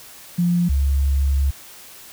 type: tone pair in turn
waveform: sine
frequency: 174.61 / 69.13 Hz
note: F3 / C#2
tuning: 0 / -4 cents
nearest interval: octave + major third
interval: 1604 cents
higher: first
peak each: -15 dBFS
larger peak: neither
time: 0.38-0.69 / 0.69-1.51 s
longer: second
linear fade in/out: 10 ms
effects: white hiss -42 dBFS RMS until 2.12 s